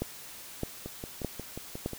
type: two click trains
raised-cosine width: 2 ms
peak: -24 / -17 dBFS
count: 7 / 4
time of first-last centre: 0.86-1.933 / 0.02-1.86 s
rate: 5.59 / 1.63 Hz
effects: white hiss -46 dBFS RMS until 1.98 s